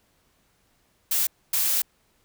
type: noise bursts at uneven times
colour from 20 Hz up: blue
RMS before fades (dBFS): -23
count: 2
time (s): 1.11-1.27 / 1.53-1.82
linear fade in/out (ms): 5
effects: pink hiss -66 dBFS RMS until 2.24 s